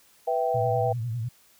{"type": "chord", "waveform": "sine", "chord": "E minor", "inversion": "second", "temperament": "equal with one note detuned", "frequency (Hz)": [493.9, 659.3, 779.9], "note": ["B4", "E5", "G5"], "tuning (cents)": [0, 0, -9], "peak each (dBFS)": -27, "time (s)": [0.27, 0.93], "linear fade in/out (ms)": 10}
{"type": "tone with vibrato", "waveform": "sine", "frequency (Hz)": 116.54, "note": "A#2", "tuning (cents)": 0, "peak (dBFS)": -27, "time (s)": [0.54, 1.29], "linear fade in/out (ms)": 10, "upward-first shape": "sine", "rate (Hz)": 10, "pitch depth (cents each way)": 110}
{"effects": ["white hiss -59 dBFS RMS until 1.59 s"]}